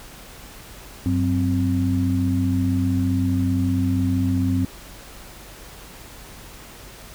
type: tone cluster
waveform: sine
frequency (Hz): 96 / 186.4 / 261.7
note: G2 / F#3 / C4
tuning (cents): -36 / +13 / 0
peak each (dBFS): -21 / -27 / -21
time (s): 1.06-4.65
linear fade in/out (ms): 0
effects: added 47 Hz sine -46 dBFS peak until 7.14 s + pink hiss -42 dBFS RMS until 7.14 s